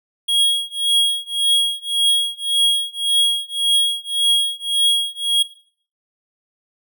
square tone with tremolo, 3299 Hz, G#7, 12 cents flat, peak -12 dBFS, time 0.28-5.43 s, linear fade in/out 10 ms, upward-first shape triangle, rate 1.8 Hz, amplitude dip 100%, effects noise-tail reverb RT60 0.5 s tail -17 dB re dry

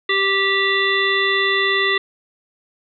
harmonic tone with a mistuned harmonic, 391.5 Hz, G4, 2 cents flat, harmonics 1 / 3 / 5 / 7 / 9 / 10, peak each -22 / -24 / -18 / -27 / -23 / -30 dBFS, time 0.09-1.98 s, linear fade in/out 5 ms, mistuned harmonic 10, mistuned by +24 cents, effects none

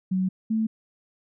sine tone pair in turn, 186.8 / 220.7 Hz, F#3 / A3, +17 / +5 cents, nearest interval minor third, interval 288 cents, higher second, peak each -21 dBFS, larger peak neither, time 0.11-0.29 / 0.5-0.67 s, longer first, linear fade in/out 10 ms, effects none

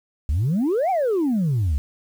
sine exponential two-way sweep, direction up then down, 65.4 to 792 to 65.4 Hz, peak -16 dBFS, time 0.29-1.78 s, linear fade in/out 0 ms, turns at 0.9 s, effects tanh soft clip ceiling -16 dBFS + 8-bit

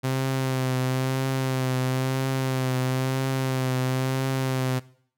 sawtooth tone with vibrato, 130.81 Hz, C3, in tune, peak -19 dBFS, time 0.03-4.8 s, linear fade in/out 20 ms, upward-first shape triangle, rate 1 Hz, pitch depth 34 cents each way, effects noise-tail reverb RT60 0.6 s tail -20 dB re dry

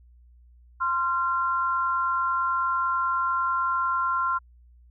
sine tone pair together, 1046.5 / 1375.6 Hz, C6 / F6, 0 / -27 cents, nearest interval perfect fourth, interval 473 cents, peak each -25 dBFS, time 0.8-4.39 s, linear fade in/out 20 ms, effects added 60 Hz sine -51 dBFS peak until 4.9 s

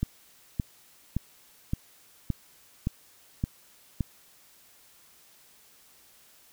click train, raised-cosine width 5 ms, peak -14 dBFS, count 8, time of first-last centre 0.03-4.007 s, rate 1.76 Hz, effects white hiss -58 dBFS RMS until 6.52 s

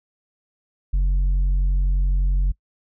sine tone with tanh clipping, 45.88 Hz, F#1, 14 cents flat, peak -17 dBFS, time 0.93-2.52 s, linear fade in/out 10 ms, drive 4 dB, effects noise-tail reverb RT60 0.1 s tail -23 dB re dry

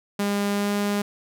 sawtooth tone with pitch glide, 202.6 to 204.1 Hz, G#3 to G#3, -43 to -30 cents, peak -18 dBFS, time 0.19-1.02 s, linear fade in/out 5 ms, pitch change +13 cents, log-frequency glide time 0.53-0.72 s, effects none

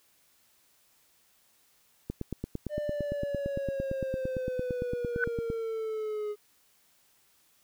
click train, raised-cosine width 3 ms, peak -20 dBFS, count 31, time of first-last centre 2.1-5.501 s, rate 8.82 Hz
triangle linear sweep, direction down, 600 to 415.3 Hz, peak -29 dBFS, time 2.69-6.36 s, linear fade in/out 50 ms
sine tone with exponential growth, 1500 Hz, F#6, 23 cents sharp, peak -21 dBFS, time 5.12-5.24 s, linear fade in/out 1 ms, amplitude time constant 25 ms
effects white hiss -66 dBFS RMS until 7.63 s

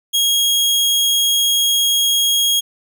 sawtooth tone, 3281 Hz, G#7, 22 cents flat, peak -10 dBFS, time 0.13-2.61 s, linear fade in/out 20 ms, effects none

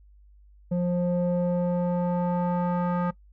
square tone with low-pass filter sweep, 176.6 Hz, F3, 20 cents sharp, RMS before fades -25 dBFS, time 0.71-3.11 s, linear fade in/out 10 ms, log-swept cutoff 430 to 1200 Hz, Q 2.4, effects noise-tail reverb RT60 0.1 s tail -20 dB re dry + added 50 Hz sine -51 dBFS peak until 3.32 s

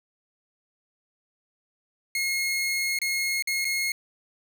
sawtooth tone with dropouts, 2158 Hz, C#7, 47 cents flat, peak -21 dBFS, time 2.15-3.92 s, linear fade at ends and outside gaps 2 ms, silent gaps 2.989-3.016 / 3.424-3.473 / 3.646-3.651 s, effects none

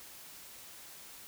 silence, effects white hiss -51 dBFS RMS until 1.27 s

